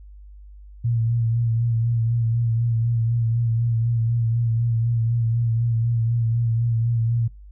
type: tone with vibrato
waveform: sine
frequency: 115.7 Hz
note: A#2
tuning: 13 cents flat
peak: -18 dBFS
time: 0.84-7.28 s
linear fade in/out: 10 ms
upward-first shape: sine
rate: 4 Hz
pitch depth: 38 cents each way
effects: noise-tail reverb RT60 0.2 s tail -24 dB re dry + added 50 Hz sine -40 dBFS peak until 7.51 s